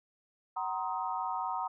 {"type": "chord", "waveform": "sine", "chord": "C half-diminished seventh", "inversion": "second", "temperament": "just", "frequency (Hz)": [753.5, 941.9, 1046.5, 1255.8], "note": ["Gb5", "Bb5", "C6", "Eb6"], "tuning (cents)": [31, 18, 0, 16], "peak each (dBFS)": [-37, -35, -40, -39], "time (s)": [0.56, 1.68], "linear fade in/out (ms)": 10, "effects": []}